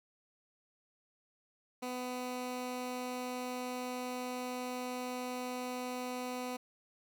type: tone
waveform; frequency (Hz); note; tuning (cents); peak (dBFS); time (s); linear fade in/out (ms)
15% pulse; 250.4; B3; +24; -31; 1.82-6.57; 10
effects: none